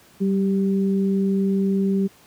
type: tone pair together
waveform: sine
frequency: 193.69 / 392 Hz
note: G3 / G4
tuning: -21 / 0 cents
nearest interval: octave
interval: 1221 cents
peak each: -18 / -25 dBFS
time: 0.2-2.08 s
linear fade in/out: 20 ms
effects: pink hiss -52 dBFS RMS until 2.26 s + high-pass 80 Hz 12 dB/octave